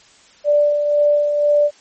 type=tone with tremolo; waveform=sine; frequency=587.3 Hz; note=D5; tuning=in tune; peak=-10 dBFS; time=0.44-1.71 s; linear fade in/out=50 ms; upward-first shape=sine; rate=2 Hz; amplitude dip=45%; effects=white hiss -49 dBFS RMS until 1.8 s + MP3 32 kbps